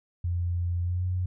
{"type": "tone with pitch glide", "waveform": "sine", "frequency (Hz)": [87.31, 91.02], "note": ["F2", "F#2"], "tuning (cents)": [0, -28], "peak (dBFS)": -25, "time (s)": [0.24, 1.26], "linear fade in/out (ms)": 5, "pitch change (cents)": 72, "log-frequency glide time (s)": [0.82, 1.04], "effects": []}